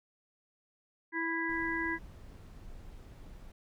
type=harmonic tone; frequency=329.6 Hz; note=E4; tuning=in tune; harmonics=1 / 3 / 5 / 6; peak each=-36 / -39 / -36 / -36 dBFS; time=1.12-1.99 s; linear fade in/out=50 ms
type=noise; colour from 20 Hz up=brown; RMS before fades=-49 dBFS; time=1.49-3.52 s; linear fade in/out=5 ms
effects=none